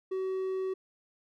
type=tone; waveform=triangle; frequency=378.1 Hz; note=F#4; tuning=38 cents sharp; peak=-28 dBFS; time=0.11-0.74 s; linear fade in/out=10 ms; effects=none